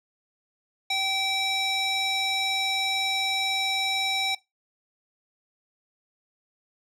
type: tone with band-pass filter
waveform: square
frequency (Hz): 773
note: G5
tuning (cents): -24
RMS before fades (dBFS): -26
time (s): 0.9-4.35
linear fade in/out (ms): 5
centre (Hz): 3600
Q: 1.7
effects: noise-tail reverb RT60 0.2 s tail -20 dB re dry